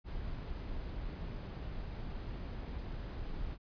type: noise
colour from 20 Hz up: brown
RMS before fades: -41 dBFS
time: 0.04-3.58 s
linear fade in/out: 50 ms
effects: resampled to 11025 Hz